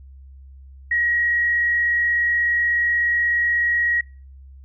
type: tone with frequency modulation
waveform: sine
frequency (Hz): 1900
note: A#6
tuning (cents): +33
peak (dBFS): -17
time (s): 0.91-4.01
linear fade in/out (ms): 5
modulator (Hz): 36.5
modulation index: 0.42
effects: noise-tail reverb RT60 0.4 s tail -26 dB re dry + added 67 Hz sine -40 dBFS peak until 4.64 s